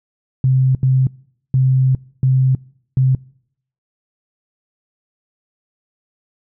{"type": "tone bursts at uneven times", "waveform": "sine", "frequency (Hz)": 130.81, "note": "C3", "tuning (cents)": 0, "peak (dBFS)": -10, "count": 5, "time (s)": [[0.44, 0.75], [0.83, 1.07], [1.54, 1.95], [2.23, 2.55], [2.97, 3.15]], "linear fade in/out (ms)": 2, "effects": ["noise-tail reverb RT60 0.7 s tail -25 dB re dry"]}